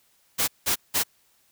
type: noise bursts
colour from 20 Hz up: white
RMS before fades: -23 dBFS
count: 3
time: 0.38-1.037 s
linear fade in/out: 20 ms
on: 99 ms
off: 180 ms
effects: white hiss -64 dBFS RMS until 1.51 s